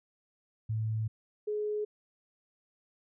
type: tone pair in turn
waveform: sine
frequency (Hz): 110 / 421.1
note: A2 / G#4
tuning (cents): 0 / +24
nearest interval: octave + major seventh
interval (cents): 2324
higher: second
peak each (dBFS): -29 / -30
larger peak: first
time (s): 0.69-1.08 / 1.47-1.85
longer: first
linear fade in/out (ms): 10
effects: none